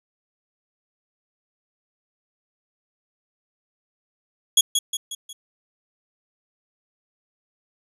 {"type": "tone with echo", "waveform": "20% pulse", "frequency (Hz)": 3338, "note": "G#7", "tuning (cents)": 8, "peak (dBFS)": -6, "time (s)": [4.57, 4.61], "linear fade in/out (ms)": 5, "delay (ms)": 180, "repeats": 4, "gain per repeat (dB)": -6, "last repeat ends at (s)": 5.33, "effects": []}